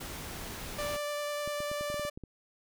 pink noise, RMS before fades -41 dBFS, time 0-0.97 s, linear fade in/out 10 ms
sawtooth tone with vibrato, 587.3 Hz, D5, in tune, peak -29 dBFS, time 0.78-2.1 s, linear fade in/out 10 ms, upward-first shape sine, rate 10 Hz, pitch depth 9 cents each way
clicks, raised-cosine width 3 ms, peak -30 dBFS, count 10, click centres 1.476 / 1.604 / 1.715 / 1.81 / 1.901 / 1.943 / 1.996 / 2.051 / 2.175 / 2.237 s
effects none

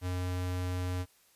square tone, 90.6 Hz, F#2, 36 cents flat, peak -32 dBFS, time 0.01-1.06 s, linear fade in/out 50 ms, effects white hiss -65 dBFS RMS until 1.35 s + resampled to 32000 Hz

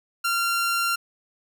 sawtooth tone, 1380 Hz, F6, 21 cents flat, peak -18 dBFS, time 0.24-0.96 s, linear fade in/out 10 ms, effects none

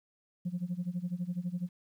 sine tone with tremolo, 177.5 Hz, F3, 28 cents sharp, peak -28 dBFS, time 0.45-1.69 s, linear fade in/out 10 ms, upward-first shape sine, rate 12 Hz, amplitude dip 90%, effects tanh soft clip ceiling -27 dBFS + 11-bit

